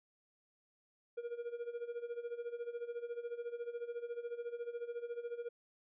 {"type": "tone with tremolo", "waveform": "triangle", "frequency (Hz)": 474.7, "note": "A#4", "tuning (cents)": 31, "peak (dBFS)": -35, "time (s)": [1.17, 5.49], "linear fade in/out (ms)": 10, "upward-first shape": "sine", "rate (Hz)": 14, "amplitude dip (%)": 80, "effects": ["resampled to 8000 Hz"]}